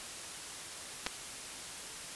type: clicks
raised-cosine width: 0.2 ms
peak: -16 dBFS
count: 2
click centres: 1.064 / 1.068 s
effects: white hiss -44 dBFS RMS until 2.15 s + resampled to 24000 Hz